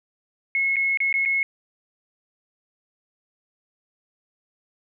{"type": "tone with dropouts", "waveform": "sine", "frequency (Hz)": 2178, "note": "C#7", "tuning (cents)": -31, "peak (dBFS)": -19, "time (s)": [0.55, 1.43], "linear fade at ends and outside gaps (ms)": 1, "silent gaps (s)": [[0.759, 0.766], [0.973, 1.003], [1.127, 1.14], [1.252, 1.258]], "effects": []}